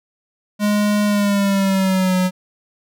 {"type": "tone with pitch glide", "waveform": "square", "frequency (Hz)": [207.7, 183.97], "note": ["G#3", "F#3"], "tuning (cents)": [0, -10], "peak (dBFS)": -15, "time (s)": [0.59, 2.31], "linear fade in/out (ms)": 50, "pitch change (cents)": -210, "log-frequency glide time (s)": [1.05, 2.16], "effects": []}